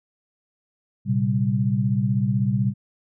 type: tone cluster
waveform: sine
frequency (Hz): 115.7 / 131.7 / 195.9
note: A#2 / C3 / G3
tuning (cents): -13 / +12 / -1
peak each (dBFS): -23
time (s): 1.05-2.74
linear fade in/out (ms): 50
effects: none